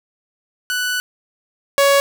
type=tone pair in turn; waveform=sawtooth; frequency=1486 / 558.9 Hz; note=F#6 / C#5; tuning=+7 / +14 cents; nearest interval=octave + perfect fourth; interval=1693 cents; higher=first; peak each=-15 / -7 dBFS; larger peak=second; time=0.7-1 / 1.78-2 s; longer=first; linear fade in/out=0 ms; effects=none